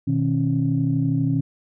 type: tone cluster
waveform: sine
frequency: 124.1 / 156.5 / 272.6 Hz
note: B2 / D#3 / C#4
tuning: +9 / +10 / -29 cents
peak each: -22 dBFS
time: 0.07-1.41 s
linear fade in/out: 10 ms
effects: tanh soft clip ceiling -9 dBFS